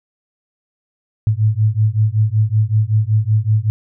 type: beating tone pair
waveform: sine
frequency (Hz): 105.5 / 110.8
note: G#2 / A2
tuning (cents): +28 / +13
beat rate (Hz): 5.3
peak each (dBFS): -15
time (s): 1.27-3.7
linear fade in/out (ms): 0
effects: none